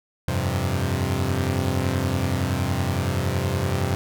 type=chord; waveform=sawtooth; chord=F suspended second; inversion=none; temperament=equal; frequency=87.31 / 98 / 130.81 Hz; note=F2 / G2 / C3; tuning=0 / 0 / 0 cents; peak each=-22 dBFS; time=0.28-3.95 s; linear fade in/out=0 ms; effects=none